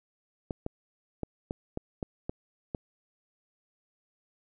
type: clicks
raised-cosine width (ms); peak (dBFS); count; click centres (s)
2; -19; 8; 0.508 / 0.664 / 1.233 / 1.509 / 1.774 / 2.028 / 2.295 / 2.748
effects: none